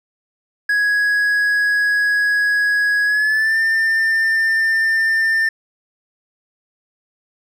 triangle tone with pitch glide, 1666 to 1795.9 Hz, G#6 to A6, +5 to +35 cents, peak -12 dBFS, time 0.69-5.49 s, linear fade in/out 5 ms, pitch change +130 cents, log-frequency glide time 3.05-3.59 s, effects none

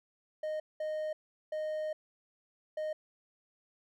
triangle tone bursts at uneven times, 618 Hz, D#5, 12 cents flat, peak -31 dBFS, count 4, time 0.43-0.6 / 0.8-1.13 / 1.52-1.93 / 2.77-2.93 s, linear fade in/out 5 ms, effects none

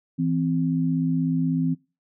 sine tone pair together, 164.04 / 260.4 Hz, E3 / C4, -8 / -8 cents, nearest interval minor sixth, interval 800 cents, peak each -23 dBFS, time 0.18-1.75 s, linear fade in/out 20 ms, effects noise-tail reverb RT60 0.3 s tail -22 dB re dry

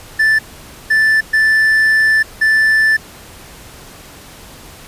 triangle tone bursts at uneven times, 1760 Hz, A6, in tune, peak -7 dBFS, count 4, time 0.19-0.39 / 0.9-1.21 / 1.33-2.23 / 2.41-2.97 s, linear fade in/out 10 ms, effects pink hiss -37 dBFS RMS until 4.87 s + resampled to 32000 Hz

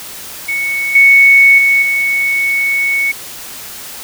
sine tone with level steps, 2217 Hz, C#7, in tune, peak -14 / -3 / -7 / -11 dBFS, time 0.48-3.12 s, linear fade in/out 10 ms, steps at 0.95 / 1.58 / 1.82 s, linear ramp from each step 5 ms, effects white hiss -29 dBFS RMS until 4.03 s

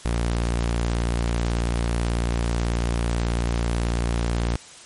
sawtooth tone, 58.27 Hz, A#1, in tune, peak -17 dBFS, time 0.05-4.56 s, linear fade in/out 0 ms, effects white hiss -44 dBFS RMS until 4.85 s + MP3 48 kbps

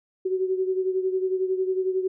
sine beating tone pair, 373.6 / 384.6 Hz, F#4 / G4, +17 / -33 cents, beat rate 11 Hz, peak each -23 / -29 dBFS, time 0.25-2.08 s, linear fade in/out 10 ms, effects none

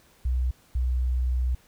sine tone pair in turn, 62.9 / 62.65 Hz, B1 / B1, +32 / +25 cents, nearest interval unison, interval 7 cents, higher first, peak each -21 dBFS, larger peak neither, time 0.25-0.51 / 0.75-1.55 s, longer second, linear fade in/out 5 ms, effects tanh soft clip ceiling -17 dBFS + pink hiss -59 dBFS RMS until 1.67 s

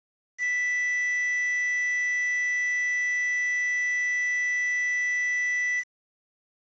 triangle tone with quantisation, 1975.5 Hz, B6, in tune, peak -22 dBFS, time 0.38-5.84 s, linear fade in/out 50 ms, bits 7, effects resampled to 16000 Hz

